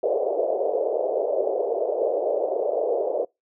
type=band-pass noise; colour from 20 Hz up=white; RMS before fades=-24 dBFS; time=0.03-3.25 s; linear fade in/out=5 ms; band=410 to 630 Hz; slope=48 dB/octave; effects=noise-tail reverb RT60 0.2 s tail -26 dB re dry